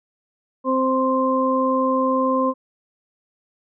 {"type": "harmonic tone", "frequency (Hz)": 261.6, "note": "C4", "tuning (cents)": 0, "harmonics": [1, 2, 4], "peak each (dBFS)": [-21, -21, -21], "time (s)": [0.64, 2.54], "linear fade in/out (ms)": 50, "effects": []}